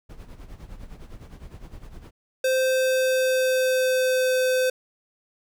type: noise with tremolo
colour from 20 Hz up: brown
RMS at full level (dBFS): -38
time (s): 0.09-2.11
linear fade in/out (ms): 10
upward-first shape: sine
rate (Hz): 9.8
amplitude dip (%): 70
type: tone with pitch glide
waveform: square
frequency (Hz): 520 to 512.5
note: C5 to C5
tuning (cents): -11 to -36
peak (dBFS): -20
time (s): 2.44-4.7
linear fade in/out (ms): 5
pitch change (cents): -25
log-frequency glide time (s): 2.61-4.36
effects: none